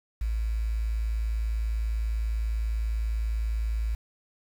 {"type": "tone with quantisation", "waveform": "sine", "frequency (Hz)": 55, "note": "A1", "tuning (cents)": 0, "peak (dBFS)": -25, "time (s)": [0.21, 3.95], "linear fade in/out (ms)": 5, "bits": 8, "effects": []}